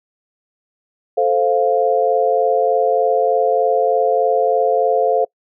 sine chord, F major, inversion first, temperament equal, 440 / 523.3 / 698.5 Hz, A4 / C5 / F5, 0 / 0 / 0 cents, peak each -17 dBFS, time 1.17-5.25 s, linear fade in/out 10 ms, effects noise-tail reverb RT60 0.1 s tail -25 dB re dry

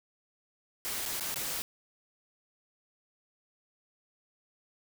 white noise with dropouts, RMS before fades -35 dBFS, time 0.85-1.62 s, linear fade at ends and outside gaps 0 ms, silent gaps 1.054-1.06 / 1.198-1.208 / 1.343-1.359 s, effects none

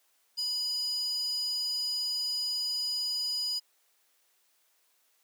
square tone with high-pass filter, 987.8 Hz, B5, in tune, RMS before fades -32 dBFS, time 0.37-3.6 s, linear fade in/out 20 ms, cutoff 4800 Hz, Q 9.7, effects white hiss -70 dBFS RMS until 5.23 s + high-pass 400 Hz 12 dB/octave

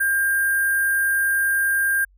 sine tone with sample-and-hold, 1600 Hz, G6, 35 cents sharp, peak -17 dBFS, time 0-2.05 s, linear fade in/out 10 ms, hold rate 11025 Hz, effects added 47 Hz sine -52 dBFS peak until 2.17 s

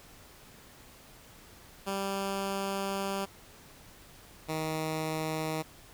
10% pulse tone pair in turn, 196 / 157.57 Hz, G3 / D#3, 0 / +22 cents, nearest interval major third, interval 378 cents, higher first, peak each -23 dBFS, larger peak neither, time 1.86-3.26 / 4.48-5.63 s, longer first, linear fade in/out 20 ms, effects pink hiss -54 dBFS RMS until 5.93 s

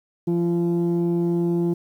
sine tone pair together, 171.6 / 343.2 Hz, F3 / F4, -30 / -30 cents, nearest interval octave, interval 1200 cents, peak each -19 dBFS, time 0.27-1.74 s, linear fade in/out 10 ms, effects tanh soft clip ceiling -16 dBFS + 9-bit

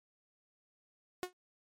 sawtooth tone with exponential decay, 363.2 Hz, F#4, 32 cents flat, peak -28 dBFS, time 1.23-1.33 s, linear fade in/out 0 ms, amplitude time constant 20 ms, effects MP3 64 kbps

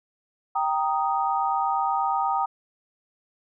sine chord, Eb major, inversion first, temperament equal, 784 / 932.3 / 1244.5 Hz, G5 / Bb5 / Eb6, 0 / 0 / 0 cents, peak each -25 / -26 / -27 dBFS, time 0.55-2.46 s, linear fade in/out 10 ms, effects none

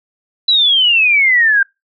sine exponential sweep, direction down, 4000 to 1570 Hz, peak -8 dBFS, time 0.48-1.63 s, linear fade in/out 5 ms, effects noise-tail reverb RT60 0.2 s tail -24 dB re dry

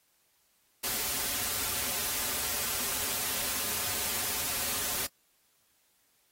white noise with comb filter, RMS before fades -32 dBFS, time 0.83-5.07 s, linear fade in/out 10 ms, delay 6.2 ms, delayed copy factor -0.6, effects white hiss -70 dBFS RMS until 6.31 s + AAC 48 kbps

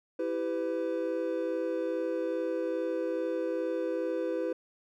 triangle chord, E minor, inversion none, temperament equal with one note detuned, 329.6 / 392 / 503.7 Hz, E4 / G4 / B4, 0 / 0 / +34 cents, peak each -32 / -34 / -30 dBFS, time 0.19-4.53 s, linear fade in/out 5 ms, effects none

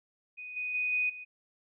sine tone with level steps, 2489 Hz, D#7, in tune, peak -40 / -32 / -28 / -26 / -41 dBFS, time 0.37-1.25 s, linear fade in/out 20 ms, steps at 0.56 / 0.74 / 0.92 / 1.09 s, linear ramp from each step 10 ms, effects none

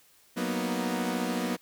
sawtooth chord, B major seventh, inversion second, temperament equal, 185 / 233.1 / 246.9 / 311.1 Hz, F#3 / A#3 / B3 / D#4, 0 / 0 / 0 / 0 cents, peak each -30 / -30 / -28 / -33 dBFS, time 0.36-1.57 s, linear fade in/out 20 ms, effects white hiss -61 dBFS RMS until 1.61 s

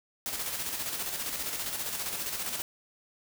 white noise with tremolo, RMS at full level -33 dBFS, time 0.26-2.62 s, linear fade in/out 0 ms, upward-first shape square, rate 15 Hz, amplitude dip 40%, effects none

